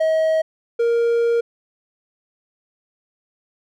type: tone pair in turn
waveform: triangle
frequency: 637 / 467.6 Hz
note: D#5 / A#4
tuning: +41 / +5 cents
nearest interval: perfect fourth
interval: 536 cents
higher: first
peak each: -13 dBFS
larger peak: neither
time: 0-0.42 / 0.79-1.41 s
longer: second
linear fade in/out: 10 ms
effects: none